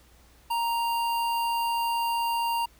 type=tone with notch filter; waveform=square; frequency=932.3 Hz; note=A#5; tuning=in tune; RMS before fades=-27 dBFS; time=0.5-2.66 s; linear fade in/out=10 ms; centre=6800 Hz; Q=1.6; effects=added 60 Hz sine -57 dBFS peak until 2.79 s + pink hiss -59 dBFS RMS until 2.79 s